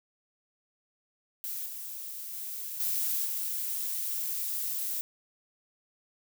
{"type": "noise with level steps", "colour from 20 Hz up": "violet", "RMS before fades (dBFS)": [-36, -40, -38, -30, -33], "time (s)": [1.44, 5.01], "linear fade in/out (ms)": 0, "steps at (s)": [1.66, 2.33, 2.8, 3.25], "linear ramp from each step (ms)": 2, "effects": []}